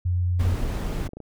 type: tone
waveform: sine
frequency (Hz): 89.1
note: F2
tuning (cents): +35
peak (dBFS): -20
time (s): 0.05-0.55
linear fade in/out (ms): 10
type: noise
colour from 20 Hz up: brown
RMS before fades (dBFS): -27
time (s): 0.39-1.08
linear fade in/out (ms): 10
type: clicks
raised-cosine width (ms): 2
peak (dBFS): -25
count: 9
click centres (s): 0.898 / 0.932 / 0.962 / 1.001 / 1.031 / 1.09 / 1.134 / 1.17 / 1.203
effects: none